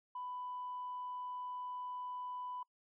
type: tone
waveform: sine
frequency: 995 Hz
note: B5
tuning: 13 cents sharp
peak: -40 dBFS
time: 0.15-2.63 s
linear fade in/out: 5 ms
effects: noise-tail reverb RT60 0.1 s tail -26 dB re dry + tanh soft clip ceiling -36 dBFS